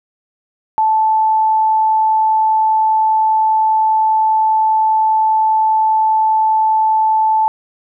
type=tone; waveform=sine; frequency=875 Hz; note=A5; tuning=10 cents flat; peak=-10 dBFS; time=0.78-7.48 s; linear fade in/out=0 ms; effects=none